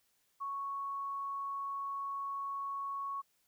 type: tone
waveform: sine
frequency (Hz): 1108.7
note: C#6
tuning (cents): 0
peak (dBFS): -36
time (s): 0.4-3.22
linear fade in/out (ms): 20
effects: white hiss -75 dBFS RMS until 3.47 s